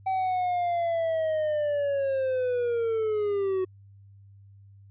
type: linear sweep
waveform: triangle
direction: down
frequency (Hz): 767 to 370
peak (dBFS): -22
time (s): 0.06-3.65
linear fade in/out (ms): 10
effects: added 99 Hz sine -49 dBFS peak until 4.9 s + resampled to 8000 Hz